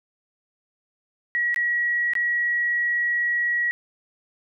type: tone with dropouts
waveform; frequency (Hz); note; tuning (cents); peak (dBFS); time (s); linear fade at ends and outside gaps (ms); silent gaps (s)
sine; 1916; A#6; +47; -20; 1.35-3.71; 0; 1.544-1.561 / 2.135-2.153
effects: none